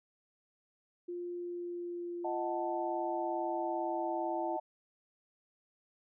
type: tone with pitch glide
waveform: sine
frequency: 351 to 338.3 Hz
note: F4 to E4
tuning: +9 to +45 cents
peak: -37 dBFS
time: 1.08-4.57 s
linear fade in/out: 10 ms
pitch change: -64 cents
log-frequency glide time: 1.33-4.12 s
type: chord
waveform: sine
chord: D# diminished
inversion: none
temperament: equal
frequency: 622.3 / 740 / 880 Hz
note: D#5 / F#5 / A5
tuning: 0 / 0 / 0 cents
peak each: -38 dBFS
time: 2.24-4.6 s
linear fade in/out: 10 ms
effects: none